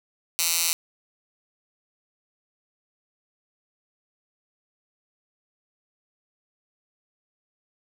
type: tone with high-pass filter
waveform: 10% pulse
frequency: 168.3 Hz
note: E3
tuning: 36 cents sharp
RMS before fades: -24 dBFS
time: 0.39-0.73 s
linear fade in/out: 0 ms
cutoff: 5000 Hz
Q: 0.67
effects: none